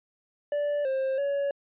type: tone with pitch steps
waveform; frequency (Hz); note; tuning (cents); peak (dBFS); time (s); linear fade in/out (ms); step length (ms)
triangle; 583 / 531 / 563; D5 / C5 / C#5; -13 / +25 / +27; -23; 0.52-1.51; 2; 330
effects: resampled to 8000 Hz